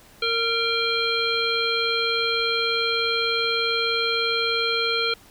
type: harmonic tone with a mistuned harmonic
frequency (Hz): 460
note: A#4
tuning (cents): -23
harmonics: 1 / 3 / 5 / 7 / 9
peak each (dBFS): -27 / -27 / -27 / -27 / -27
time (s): 0.22-5.14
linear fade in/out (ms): 5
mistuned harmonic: 5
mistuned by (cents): +47
effects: pink hiss -51 dBFS RMS until 5.3 s